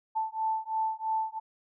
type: beating tone pair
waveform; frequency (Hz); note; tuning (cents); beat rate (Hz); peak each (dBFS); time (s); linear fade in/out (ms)
sine; 880 / 883; A5 / A5; 0 / +6; 3; -31; 0.15-1.4; 20
effects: none